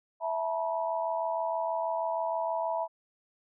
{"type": "chord", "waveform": "sine", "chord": "E suspended fourth", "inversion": "none", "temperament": "equal with one note detuned", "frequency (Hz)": [659.3, 880, 966.3], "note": ["E5", "A5", "B5"], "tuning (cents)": [0, 0, -38], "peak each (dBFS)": [-31, -35, -33], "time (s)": [0.2, 2.88], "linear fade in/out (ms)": 50, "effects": []}